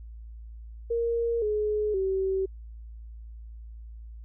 sine tone with pitch steps, 466.2 / 422.6 / 383.1 Hz, A#4 / G#4 / G4, 0 / +30 / -40 cents, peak -24 dBFS, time 0.9-2.46 s, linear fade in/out 10 ms, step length 520 ms, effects added 56 Hz sine -40 dBFS peak until 4.24 s

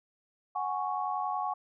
sine chord, F# suspended second, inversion none, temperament equal, 740 / 830.6 / 1108.7 Hz, F#5 / G#5 / C#6, 0 / 0 / 0 cents, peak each -34 dBFS, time 0.55-1.54 s, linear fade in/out 10 ms, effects none

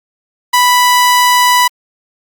sawtooth tone, 987.8 Hz, B5, in tune, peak -3 dBFS, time 0.53-1.68 s, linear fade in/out 10 ms, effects Opus 48 kbps

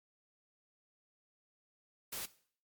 white noise, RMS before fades -41 dBFS, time 2.12-2.26 s, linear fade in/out 10 ms, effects noise-tail reverb RT60 0.5 s tail -17 dB re dry + MP3 96 kbps

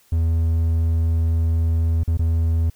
triangle tone with dropouts, 82 Hz, E2, 9 cents flat, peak -14 dBFS, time 0.12-2.7 s, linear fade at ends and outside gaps 5 ms, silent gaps 2.035-2.076 / 2.173-2.192 s, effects white hiss -57 dBFS RMS until 2.75 s

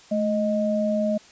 sine tone pair together, 215.9 / 622.3 Hz, A3 / D#5, -33 / 0 cents, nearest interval octave + tritone, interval 1833 cents, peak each -23 dBFS, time 0.11-1.18 s, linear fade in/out 10 ms, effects white hiss -50 dBFS RMS until 1.31 s + resampled to 16000 Hz

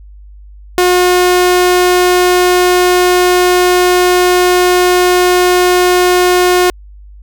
sawtooth tone, 360 Hz, F#4, 47 cents flat, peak -3 dBFS, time 0.78-6.7 s, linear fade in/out 0 ms, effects added 50 Hz sine -32 dBFS peak until 7.22 s

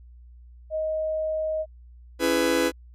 sine tone, 627 Hz, D#5, 13 cents sharp, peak -24 dBFS, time 0.7-1.66 s, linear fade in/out 50 ms
45% pulse chord, C# minor seventh, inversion none, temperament just, 277.2 / 332.6 / 415.8 / 498.9 Hz, C#4 / E4 / G#4 / B4, 0 / +16 / +2 / +17 cents, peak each -28 / -25 / -30 / -24 dBFS, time 2.19-2.72 s, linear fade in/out 50 ms
effects added 60 Hz sine -45 dBFS peak until 2.94 s + resampled to 32000 Hz

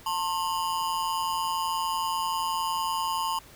square ring-modulated tone, 982 Hz, B5, 10 cents flat, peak -24 dBFS, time 0.06-3.39 s, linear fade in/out 5 ms, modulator 85.3 Hz, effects pink hiss -51 dBFS RMS until 3.55 s

